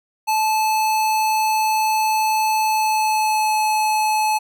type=tone with pitch glide; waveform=square; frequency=869 to 860.5 Hz; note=A5 to A5; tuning=-22 to -39 cents; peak=-17 dBFS; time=0.27-4.39 s; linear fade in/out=20 ms; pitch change=-17 cents; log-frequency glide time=2.62-3.55 s; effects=none